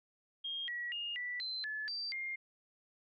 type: tone with pitch steps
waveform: sine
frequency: 3232 / 1924 / 2840 / 1965 / 4080 / 1723 / 4676 / 2119 Hz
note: G#7 / B6 / F7 / B6 / C8 / A6 / D8 / C7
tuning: -48 / -46 / +28 / -9 / -44 / -37 / -8 / +21 cents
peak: -37 dBFS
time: 0.44-2.36 s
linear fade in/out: 10 ms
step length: 240 ms
effects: none